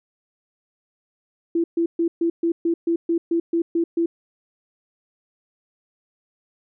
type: tone bursts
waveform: sine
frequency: 335.8 Hz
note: E4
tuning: 32 cents sharp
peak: -17 dBFS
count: 12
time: 1.55-4.06 s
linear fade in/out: 5 ms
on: 90 ms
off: 130 ms
effects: none